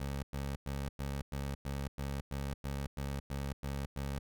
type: tone bursts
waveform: 20% pulse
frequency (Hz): 69.3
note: C#2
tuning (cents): 0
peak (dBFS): -31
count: 13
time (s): 0-4.19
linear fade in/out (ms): 5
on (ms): 230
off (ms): 100
effects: none